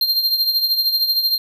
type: tone with tremolo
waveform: square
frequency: 4186 Hz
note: C8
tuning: in tune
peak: -13 dBFS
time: 0.01-1.38 s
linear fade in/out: 2 ms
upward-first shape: triangle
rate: 13 Hz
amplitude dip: 70%
effects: none

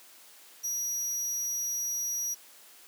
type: tone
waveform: 40% pulse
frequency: 5790 Hz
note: F#8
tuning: 38 cents flat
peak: -29 dBFS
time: 0.63-2.35 s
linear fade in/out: 20 ms
effects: white hiss -54 dBFS RMS until 2.87 s + high-pass 300 Hz 12 dB/octave

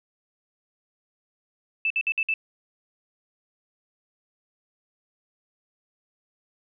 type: tone bursts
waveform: sine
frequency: 2637 Hz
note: E7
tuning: in tune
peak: -21 dBFS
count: 5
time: 1.85-2.339 s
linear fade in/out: 2 ms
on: 53 ms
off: 56 ms
effects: none

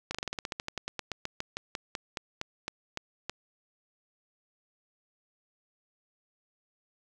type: slowing click train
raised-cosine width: 0.2 ms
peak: -16 dBFS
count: 25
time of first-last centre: 0.11-3.296 s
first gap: 36 ms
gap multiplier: 1.1
effects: none

